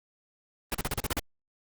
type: noise bursts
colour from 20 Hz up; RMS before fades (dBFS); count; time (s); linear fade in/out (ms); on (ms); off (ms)
pink; -29; 8; 0.72-1.193; 0; 25; 39
effects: Opus 32 kbps